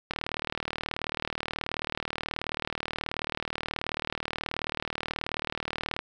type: click train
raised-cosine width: 0.3 ms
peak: -14 dBFS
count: 228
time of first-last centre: 0.11-5.991 s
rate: 38.6 Hz
effects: none